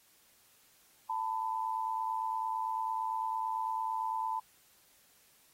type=tone pair together; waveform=sine; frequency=889 / 997.9 Hz; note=A5 / B5; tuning=+18 / +18 cents; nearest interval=major second; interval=200 cents; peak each=-34 / -35 dBFS; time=1.09-4.4 s; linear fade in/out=10 ms; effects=white hiss -65 dBFS RMS until 5.53 s + AAC 48 kbps